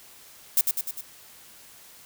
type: noise with echo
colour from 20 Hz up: violet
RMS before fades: -19 dBFS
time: 0.57-0.61 s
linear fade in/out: 2 ms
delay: 100 ms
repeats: 4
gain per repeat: -4 dB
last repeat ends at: 1.01 s
effects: white hiss -50 dBFS RMS until 2.05 s